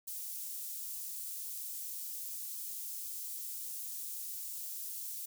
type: high-pass noise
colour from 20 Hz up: white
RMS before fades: -42 dBFS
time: 0.07-5.26 s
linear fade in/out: 10 ms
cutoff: 7600 Hz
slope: 12 dB/octave
effects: none